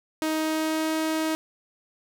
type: tone with pitch glide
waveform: sawtooth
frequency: 314 to 316.7 Hz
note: D#4 to D#4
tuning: +16 to +31 cents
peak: -20 dBFS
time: 0.22-1.35 s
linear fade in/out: 0 ms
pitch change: +15 cents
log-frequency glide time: 0.4-0.95 s
effects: none